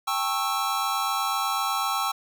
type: chord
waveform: square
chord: A dominant seventh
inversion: third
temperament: just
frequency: 792 / 880 / 1100 / 1320 Hz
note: G5 / A5 / C#6 / E6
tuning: +18 / 0 / -14 / +2 cents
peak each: -31 / -34 / -30 / -29 dBFS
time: 0.07-2.12 s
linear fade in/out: 10 ms
effects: none